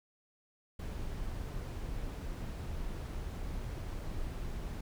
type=noise; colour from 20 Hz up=brown; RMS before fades=-39 dBFS; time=0.79-4.81 s; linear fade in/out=5 ms; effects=none